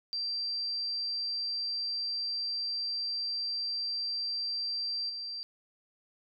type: tone with level steps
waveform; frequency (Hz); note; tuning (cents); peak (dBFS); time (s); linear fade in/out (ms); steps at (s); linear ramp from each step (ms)
sine; 4705; D8; +2; -31 / -36; 0.13-5.43; 0; 5.09; 10
effects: none